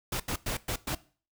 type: noise bursts at uneven times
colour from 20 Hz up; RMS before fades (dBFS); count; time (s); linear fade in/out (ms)
pink; -32; 5; 0.12-0.2 / 0.28-0.36 / 0.46-0.57 / 0.68-0.76 / 0.87-0.95; 5
effects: noise-tail reverb RT60 0.4 s tail -19 dB re dry